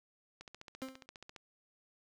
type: click train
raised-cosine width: 0.2 ms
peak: -32 dBFS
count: 15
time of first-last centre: 0.41-1.362 s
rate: 14.7 Hz
type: tone with exponential decay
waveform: 30% pulse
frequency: 262.8 Hz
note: C4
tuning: 8 cents sharp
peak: -34 dBFS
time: 0.82-1.06 s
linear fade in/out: 1 ms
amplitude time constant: 52 ms
effects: none